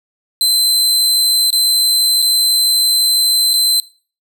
sawtooth tone with dropouts, 4073 Hz, C8, 47 cents flat, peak -8 dBFS, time 0.41-3.8 s, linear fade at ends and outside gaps 1 ms, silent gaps 1.504-1.528 / 2.22-2.224 / 3.534-3.539 s, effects noise-tail reverb RT60 0.4 s tail -20 dB re dry

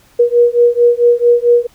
sine beating tone pair, 476.5 / 481 Hz, A#4 / B4, +38 / -46 cents, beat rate 4.5 Hz, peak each -10 dBFS, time 0.19-1.67 s, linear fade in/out 10 ms, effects pink hiss -49 dBFS RMS until 1.74 s

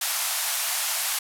white band-pass noise, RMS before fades -27 dBFS, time 0.01-1.19 s, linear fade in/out 5 ms, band 650 to 14000 Hz, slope 48 dB/octave, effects none

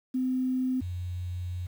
sine tone pair in turn, 256.6 / 89.42 Hz, C4 / F2, -34 / +41 cents, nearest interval octave + tritone, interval 1825 cents, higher first, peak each -25 / -31 dBFS, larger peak first, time 0.14-0.81 / 0.81-1.67 s, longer second, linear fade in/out 10 ms, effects 9-bit

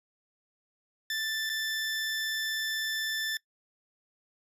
20% pulse tone with dropouts, 1764 Hz, A6, 4 cents sharp, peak -25 dBFS, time 1.1-3.37 s, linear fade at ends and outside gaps 2 ms, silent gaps 1.494-1.498 s, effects noise-tail reverb RT60 0.1 s tail -21 dB re dry + resampled to 32000 Hz

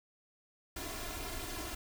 pink noise with comb filter, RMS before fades -41 dBFS, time 0.76-1.75 s, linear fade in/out 5 ms, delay 2.9 ms, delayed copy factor +0.8, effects none

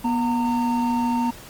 triangle tone pair together, 242.5 / 915.6 Hz, B3 / A#5, -31 / -31 cents, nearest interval octave + major seventh, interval 2300 cents, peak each -19 / -22 dBFS, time 0.04-1.31 s, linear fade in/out 10 ms, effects pink hiss -42 dBFS RMS until 1.49 s + Opus 24 kbps

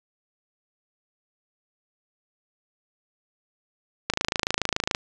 click train, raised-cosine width 0.2 ms, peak -5 dBFS, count 24, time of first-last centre 4.1-4.949 s, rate 27.1 Hz, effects resampled to 24000 Hz + 7-bit

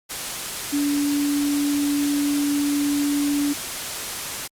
sine tone in noise, 287.8 Hz, D4, 35 cents flat, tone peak -19 dBFS, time 0.72-3.54 s, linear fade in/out 20 ms, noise white, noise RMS -29 dBFS, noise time 0.09-4.48 s, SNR +7 dB, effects low-pass 12000 Hz 12 dB/octave + Opus 48 kbps

